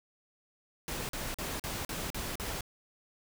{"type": "noise bursts", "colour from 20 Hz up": "pink", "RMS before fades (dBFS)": -37, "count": 7, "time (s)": [0.88, 2.608], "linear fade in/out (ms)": 0, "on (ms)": 210, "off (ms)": 43, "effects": []}